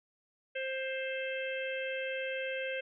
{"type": "harmonic tone", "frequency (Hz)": 527, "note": "C5", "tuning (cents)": 12, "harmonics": [1, 3, 4, 5, 6], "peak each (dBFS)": [-36, -41, -43, -41, -47], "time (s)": [0.55, 2.81], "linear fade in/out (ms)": 10, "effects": []}